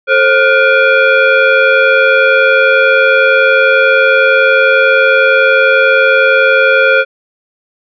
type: tone with frequency modulation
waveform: sine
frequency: 440 Hz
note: A4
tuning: in tune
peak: -5 dBFS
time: 0.07-7.05 s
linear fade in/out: 50 ms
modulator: 971 Hz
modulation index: 1.9
effects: none